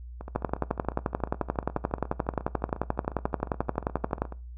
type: two click trains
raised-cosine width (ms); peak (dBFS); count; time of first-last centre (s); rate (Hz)
1; -11 / -24; 45 / 59; 0.36-4.22 / 0.21-4.323; 11.4 / 14.1
effects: noise-tail reverb RT60 0.3 s tail -19 dB re dry + added 60 Hz sine -39 dBFS peak until 4.57 s